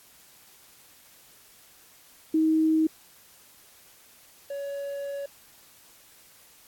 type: tone pair in turn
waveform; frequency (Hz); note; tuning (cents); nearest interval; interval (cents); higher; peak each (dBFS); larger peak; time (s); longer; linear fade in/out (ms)
sine / triangle; 316.6 / 562.3; D#4 / C#5; +30 / +25; minor seventh; 995; second; -19 / -29; first; 2.34-2.87 / 4.5-5.26; second; 5
effects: white hiss -55 dBFS RMS until 6.67 s + AAC 64 kbps